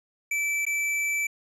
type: tone with dropouts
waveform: square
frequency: 2319 Hz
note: D7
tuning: 22 cents flat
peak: -25 dBFS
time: 0.31-1.27 s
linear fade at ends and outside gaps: 5 ms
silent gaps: 0.653-0.665 s
effects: low-pass 11000 Hz 12 dB/octave